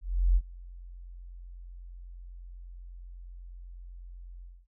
sine tone with ADSR envelope, 44.06 Hz, F1, 16 cents sharp, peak -18 dBFS, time 0.01-4.67 s, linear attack 350 ms, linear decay 52 ms, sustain -24 dB, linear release 240 ms, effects none

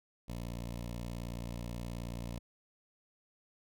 15% pulse tone with notch filter, 58.7 Hz, A#1, 13 cents sharp, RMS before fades -41 dBFS, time 0.28-2.39 s, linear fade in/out 10 ms, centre 1500 Hz, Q 1.5, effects none

